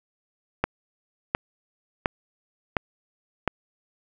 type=click train; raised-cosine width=0.5 ms; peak=-6 dBFS; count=5; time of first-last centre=0.64-3.477 s; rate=1.41 Hz; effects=none